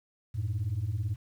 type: beating tone pair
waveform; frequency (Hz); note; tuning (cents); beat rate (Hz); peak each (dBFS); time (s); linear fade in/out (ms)
sine; 92.2 / 110.2; F#2 / A2; -6 / +3; 18; -31 / -29; 0.34-1.16; 20
effects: tanh soft clip ceiling -25 dBFS + 10-bit